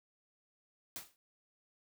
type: noise with exponential decay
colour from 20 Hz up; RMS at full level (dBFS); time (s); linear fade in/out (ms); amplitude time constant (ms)
white; -40; 0.96-1.16; 0; 42
effects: none